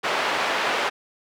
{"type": "band-pass noise", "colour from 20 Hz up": "pink", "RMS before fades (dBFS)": -24, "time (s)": [0.03, 0.9], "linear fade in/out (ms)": 20, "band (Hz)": [580, 2900], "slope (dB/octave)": 12, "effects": []}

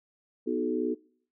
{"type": "chord", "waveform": "sine", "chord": "B dominant seventh", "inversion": "none", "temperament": "equal with one note detuned", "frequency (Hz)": [246.9, 311.1, 370, 430.9], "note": ["B3", "D#4", "F#4", "A4"], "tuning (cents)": [0, 0, 0, -36], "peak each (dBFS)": -32, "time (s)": [0.46, 0.95], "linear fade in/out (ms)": 20, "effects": ["noise-tail reverb RT60 0.6 s tail -24 dB re dry"]}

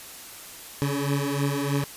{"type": "beating tone pair", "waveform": "20% pulse", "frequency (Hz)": [140, 143.2], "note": ["C#3", "D3"], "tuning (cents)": [18, -43], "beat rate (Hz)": 3.2, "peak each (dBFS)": [-21, -23], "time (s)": [0.82, 1.84], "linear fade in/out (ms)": 0, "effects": ["white hiss -42 dBFS RMS until 1.96 s", "resampled to 32000 Hz"]}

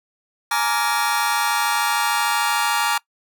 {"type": "chord", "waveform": "sawtooth", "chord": "Bb dominant seventh", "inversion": "third", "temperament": "just", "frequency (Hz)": [839.1, 932.3, 1165.4, 1398.5], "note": ["Ab5", "Bb5", "D6", "F6"], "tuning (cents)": [18, 0, -14, 2], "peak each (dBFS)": [-20, -19, -21, -21], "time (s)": [0.51, 2.98], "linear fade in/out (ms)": 5, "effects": ["noise-tail reverb RT60 0.1 s tail -22 dB re dry"]}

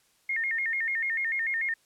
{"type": "tone with vibrato", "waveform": "sine", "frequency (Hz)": 1975.5, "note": "B6", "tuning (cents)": 0, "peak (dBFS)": -26, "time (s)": [0.29, 1.74], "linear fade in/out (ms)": 5, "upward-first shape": "square", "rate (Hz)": 6.8, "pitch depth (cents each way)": 140, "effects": ["white hiss -66 dBFS RMS until 1.85 s", "low-pass 11000 Hz 12 dB/octave"]}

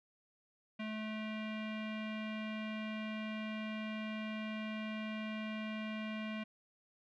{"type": "tone with low-pass filter", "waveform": "square", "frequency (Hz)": 216.4, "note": "A3", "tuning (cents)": -29, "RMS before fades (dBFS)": -41, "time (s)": [0.79, 6.44], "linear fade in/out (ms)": 10, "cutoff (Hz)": 2600, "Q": 3.5, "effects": []}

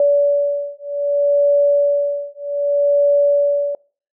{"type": "beating tone pair", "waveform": "sine", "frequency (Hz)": [573, 573.64], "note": ["D5", "D5"], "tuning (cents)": [-43, -41], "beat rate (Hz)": 0.64, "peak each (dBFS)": -16, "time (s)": [0, 3.75], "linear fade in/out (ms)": 2, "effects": ["noise-tail reverb RT60 0.4 s tail -24 dB re dry"]}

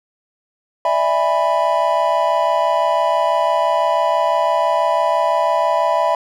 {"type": "chord", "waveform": "triangle", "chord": "E dominant seventh", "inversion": "third", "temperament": "just", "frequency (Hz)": [593.3, 659.3, 824.1, 988.9], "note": ["D5", "E5", "G#5", "B5"], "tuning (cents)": [18, 0, -14, 2], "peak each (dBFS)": [-19, -16, -21, -16], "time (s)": [0.85, 6.15], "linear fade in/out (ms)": 2, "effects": []}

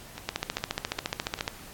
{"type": "two click trains", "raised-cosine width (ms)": 0.2, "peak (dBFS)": [-10, -19], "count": [18, 4], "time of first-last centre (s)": [[0.29, 1.479], [0.18, 1.39]], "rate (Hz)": [14.3, 2.48], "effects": ["pink hiss -47 dBFS RMS until 1.73 s", "AAC 64 kbps"]}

